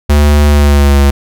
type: tone with pitch glide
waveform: square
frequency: 73.42 to 70.06 Hz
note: D2 to C#2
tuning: 0 to +19 cents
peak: -5 dBFS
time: 0.09-1.11 s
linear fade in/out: 10 ms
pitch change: -81 cents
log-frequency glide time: 0.47-0.98 s
effects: none